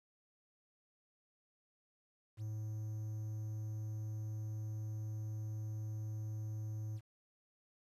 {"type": "tone with quantisation", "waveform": "triangle", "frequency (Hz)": 108, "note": "A2", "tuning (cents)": -32, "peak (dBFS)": -37, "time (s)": [2.37, 7.01], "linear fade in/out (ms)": 50, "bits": 11, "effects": ["resampled to 32000 Hz"]}